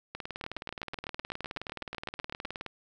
two click trains, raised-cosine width 0.3 ms, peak -21 / -20 dBFS, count 49 / 17, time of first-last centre 0.15-2.663 / 0.44-2.45 s, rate 19.1 / 7.96 Hz, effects none

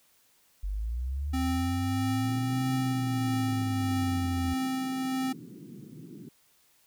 sine linear two-way sweep, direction up then down, 46.19 to 130.81 to 83.1 Hz, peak -29 dBFS, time 0.63-4.54 s, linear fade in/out 10 ms, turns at 2.69 s
square tone with tremolo, 261.6 Hz, C4, in tune, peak -28 dBFS, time 1.33-5.33 s, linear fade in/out 10 ms, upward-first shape triangle, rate 1.6 Hz, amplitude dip 30%
pink band-pass noise, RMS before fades -46 dBFS, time 2.24-6.29 s, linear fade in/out 5 ms, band 130 to 370 Hz, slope 48 dB/octave
effects white hiss -65 dBFS RMS until 6.86 s

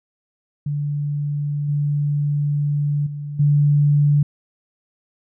sine tone with level steps, 145.7 Hz, D3, 13 cents flat, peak -20 / -17 / -26 / -12 dBFS, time 0.66-4.23 s, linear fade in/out 5 ms, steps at 1.68 / 3.06 / 3.39 s, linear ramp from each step 10 ms, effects none

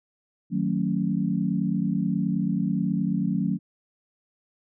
sine chord, D# half-diminished seventh, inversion none, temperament equal with one note detuned, 155.56 / 185 / 223.5 / 277.2 Hz, D#3 / F#3 / A3 / C#4, 0 / 0 / +27 / 0 cents, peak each -30 / -25 / -28 / -30 dBFS, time 0.5-3.59 s, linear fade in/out 50 ms, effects none

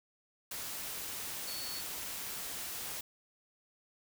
sine tone in noise, 4435 Hz, C#8, in tune, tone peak -42 dBFS, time 1.47-1.81 s, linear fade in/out 5 ms, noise white, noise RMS -41 dBFS, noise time 0.51-3.01 s, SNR -4 dB, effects none

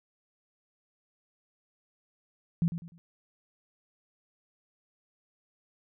sine tone with echo, 168.7 Hz, E3, 40 cents sharp, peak -22 dBFS, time 2.62-2.68 s, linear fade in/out 0 ms, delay 100 ms, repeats 3, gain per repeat -10 dB, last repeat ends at 2.98 s, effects none

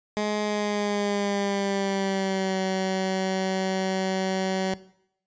15% pulse tone with pitch glide, 210.2 to 189.44 Hz, G#3 to F#3, +21 to +41 cents, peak -18 dBFS, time 0.17-4.74 s, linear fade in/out 0 ms, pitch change -180 cents, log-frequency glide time 0.42-2.58 s, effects noise-tail reverb RT60 0.7 s tail -18 dB re dry + resampled to 16000 Hz

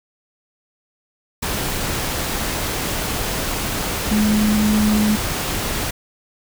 sine tone in noise, 212.2 Hz, G#3, 38 cents sharp, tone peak -14 dBFS, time 4.11-5.16 s, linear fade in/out 10 ms, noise pink, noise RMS -23 dBFS, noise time 1.42-5.91 s, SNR +6 dB, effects none

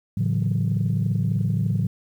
sine chord, F# minor seventh, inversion first, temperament equal with one note detuned, 110 / 141.42 / 164.81 / 185 Hz, A2 / C#3 / E3 / F#3, 0 / +35 / 0 / 0 cents, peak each -22 / -25 / -26 / -26 dBFS, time 0.17-1.87 s, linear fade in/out 5 ms, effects tanh soft clip ceiling -13 dBFS + 9-bit

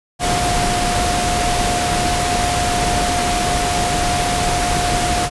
sine tone in noise, 711 Hz, F5, 31 cents sharp, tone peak -19 dBFS, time 0.19-5.3 s, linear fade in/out 50 ms, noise pink, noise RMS -19 dBFS, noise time 0.19-5.3 s, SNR -3 dB, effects resampled to 24000 Hz

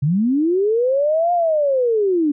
sine linear two-way sweep, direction up then down, 131.2 to 712 to 281.4 Hz, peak -14 dBFS, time 0.02-2.32 s, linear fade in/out 10 ms, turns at 1.33 s, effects none

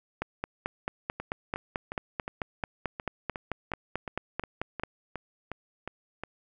two click trains, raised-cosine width 0.5 ms, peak -15 / -20 dBFS, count 22 / 15, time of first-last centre 0.22-4.835 / 1.2-6.236 s, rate 4.55 / 2.78 Hz, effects none

